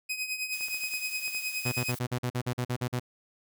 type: tone with tremolo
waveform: sawtooth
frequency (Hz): 2515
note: D#7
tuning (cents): +18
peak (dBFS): -25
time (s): 0.09-1.92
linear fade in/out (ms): 10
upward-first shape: triangle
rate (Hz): 9.6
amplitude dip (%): 75
type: noise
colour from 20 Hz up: blue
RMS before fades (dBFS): -43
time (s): 0.52-1.99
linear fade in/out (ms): 5
type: clicks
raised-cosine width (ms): 0.5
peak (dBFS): -34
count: 7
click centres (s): 0.609 / 0.684 / 0.744 / 0.837 / 0.938 / 1.28 / 1.348
type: tone bursts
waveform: sawtooth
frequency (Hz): 123.8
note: B2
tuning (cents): +5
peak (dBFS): -24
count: 12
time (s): 1.65-2.997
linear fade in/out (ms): 10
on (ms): 71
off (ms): 45
effects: none